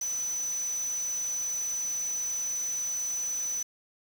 sine tone in noise, 5990 Hz, F#8, 20 cents sharp, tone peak -29 dBFS, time 0.01-3.63 s, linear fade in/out 5 ms, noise white, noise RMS -45 dBFS, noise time 0.01-3.63 s, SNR +13 dB, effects none

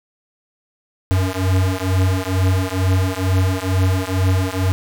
square beating tone pair, 92.5 / 94.7 Hz, F#2 / F#2, 0 / +41 cents, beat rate 2.2 Hz, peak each -19 dBFS, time 1.11-4.72 s, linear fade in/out 0 ms, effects none

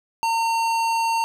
sine tone with hard clipping, 912 Hz, A#5, 38 cents flat, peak -21 dBFS, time 0.23-1.24 s, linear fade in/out 0 ms, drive 16 dB, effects none

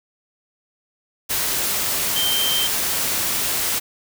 sine tone in noise, 3136 Hz, G7, in tune, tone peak -20 dBFS, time 2.15-2.68 s, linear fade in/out 20 ms, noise white, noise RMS -22 dBFS, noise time 1.29-3.8 s, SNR -1 dB, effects none

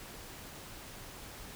silence, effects pink hiss -48 dBFS RMS until 1.55 s

